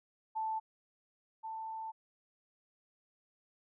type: tone pair in turn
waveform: sine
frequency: 880 / 887.1 Hz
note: A5 / A5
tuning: 0 / +14 cents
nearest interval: unison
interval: 14 cents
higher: second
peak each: -33 / -39 dBFS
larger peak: first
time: 0.35-0.6 / 1.43-1.92 s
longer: second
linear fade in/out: 20 ms
effects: none